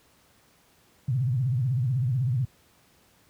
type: tone with vibrato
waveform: sine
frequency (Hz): 126.3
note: B2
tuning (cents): +39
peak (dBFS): -22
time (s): 1.08-2.45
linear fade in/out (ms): 5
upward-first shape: sine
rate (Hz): 16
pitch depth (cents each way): 190
effects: pink hiss -61 dBFS RMS until 3.29 s + high-pass 60 Hz 12 dB/octave